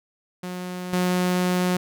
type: tone with level steps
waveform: sawtooth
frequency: 180.8 Hz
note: F#3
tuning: 40 cents flat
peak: -26 / -16 dBFS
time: 0.43-1.77 s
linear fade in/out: 5 ms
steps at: 0.93 s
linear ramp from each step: 2 ms
effects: none